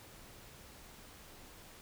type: silence
effects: pink hiss -55 dBFS RMS until 1.81 s